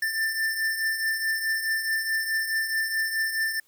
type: beating tone pair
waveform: square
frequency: 1777 / 1781.7 Hz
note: A6 / A6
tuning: +17 / +21 cents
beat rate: 4.7 Hz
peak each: -33 / -26 dBFS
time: 0.02-3.6 s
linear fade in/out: 5 ms
effects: white hiss -64 dBFS RMS until 3.67 s